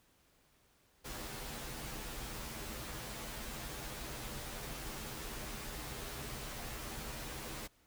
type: noise with comb filter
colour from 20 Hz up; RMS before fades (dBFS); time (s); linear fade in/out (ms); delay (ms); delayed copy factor
pink; -44; 1.04-7.68; 20; 11; -0.8
effects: pink hiss -70 dBFS RMS until 7.86 s